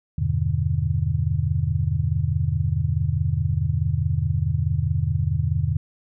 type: chord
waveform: sine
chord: E minor seventh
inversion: none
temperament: just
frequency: 82.41 / 98.89 / 123.61 / 148.33 Hz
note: E2 / G2 / B2 / D3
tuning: 0 / +16 / +2 / +18 cents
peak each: -25 dBFS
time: 0.18-5.77 s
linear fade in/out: 5 ms
effects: none